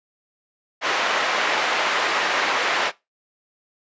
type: band-pass noise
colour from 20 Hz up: white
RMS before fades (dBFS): -22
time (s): 0.81-2.92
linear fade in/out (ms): 50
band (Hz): 490 to 2100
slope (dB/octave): 12
effects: noise-tail reverb RT60 0.2 s tail -19 dB re dry + resampled to 16000 Hz